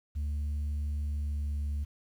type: tone with pitch glide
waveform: sine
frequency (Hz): 73.42 to 72.62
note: D2 to D2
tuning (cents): 0 to -19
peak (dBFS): -27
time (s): 0.15-1.85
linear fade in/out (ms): 20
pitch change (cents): -19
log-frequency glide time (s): 1.04-1.58
effects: tanh soft clip ceiling -29 dBFS + 10-bit